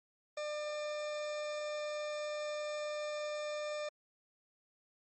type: tone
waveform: 40% pulse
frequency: 599 Hz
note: D5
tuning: 34 cents sharp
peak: -36 dBFS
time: 0.37-3.89 s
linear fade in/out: 5 ms
effects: MP3 32 kbps